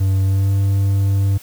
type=tone with pitch glide; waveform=triangle; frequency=96.1 to 98.4 Hz; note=G2 to G2; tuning=-34 to +7 cents; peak=-11 dBFS; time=0-1.38 s; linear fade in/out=10 ms; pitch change=+41 cents; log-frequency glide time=0.24-0.52 s; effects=white hiss -43 dBFS RMS until 1.42 s